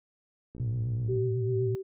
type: click train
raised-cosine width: 3 ms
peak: -32 dBFS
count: 40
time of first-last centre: 0.55-1.176 s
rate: 62.3 Hz
type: tone with vibrato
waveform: sine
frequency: 116.54 Hz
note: A#2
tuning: in tune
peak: -27 dBFS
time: 0.6-1.75 s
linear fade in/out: 0 ms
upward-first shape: triangle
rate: 8 Hz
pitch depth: 140 cents each way
type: tone with tremolo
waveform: sine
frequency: 383.6 Hz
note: G4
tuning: 37 cents flat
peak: -27 dBFS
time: 1.08-1.83 s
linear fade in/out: 20 ms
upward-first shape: sine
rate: 2.4 Hz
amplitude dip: 50%
effects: none